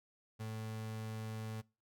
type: tone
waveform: 35% pulse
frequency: 110 Hz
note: A2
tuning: in tune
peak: -39 dBFS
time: 0.39-1.62 s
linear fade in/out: 20 ms
effects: noise-tail reverb RT60 0.3 s tail -24 dB re dry